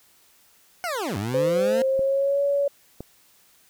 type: linear two-way sweep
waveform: 20% pulse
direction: down then up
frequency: 743 to 93.6 to 237.4 Hz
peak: -21 dBFS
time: 0.84-1.82 s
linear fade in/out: 0 ms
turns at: 1.17 s
type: tone with pitch glide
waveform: sine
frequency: 515 to 564.9 Hz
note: C5 to C#5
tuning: -28 to +33 cents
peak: -19 dBFS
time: 1.34-2.68 s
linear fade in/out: 5 ms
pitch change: +161 cents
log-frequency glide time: 1.61-2.42 s
type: clicks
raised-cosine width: 2 ms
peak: -21 dBFS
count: 2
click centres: 1.993 / 3.006 s
effects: white hiss -58 dBFS RMS until 3.69 s